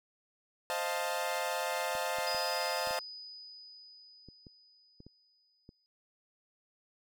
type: chord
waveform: sawtooth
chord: F dominant seventh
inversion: second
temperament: equal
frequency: 523.3 / 622.3 / 698.5 / 880 Hz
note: C5 / Eb5 / F5 / A5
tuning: 0 / 0 / 0 / 0 cents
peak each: -34 dBFS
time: 0.7-2.99 s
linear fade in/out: 0 ms
type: clicks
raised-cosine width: 3 ms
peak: -38 dBFS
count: 10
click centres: 1.952 / 2.186 / 2.347 / 2.873 / 2.909 / 4.287 / 4.468 / 5.004 / 5.066 / 5.691 s
type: tone with exponential decay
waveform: sine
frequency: 4978 Hz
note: D#8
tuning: in tune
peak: -34 dBFS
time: 2.27-5.86 s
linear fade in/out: 0 ms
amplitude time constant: 780 ms
effects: none